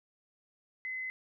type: tone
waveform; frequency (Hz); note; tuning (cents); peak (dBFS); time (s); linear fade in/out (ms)
sine; 2038; C7; -46; -35; 0.85-1.1; 0
effects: none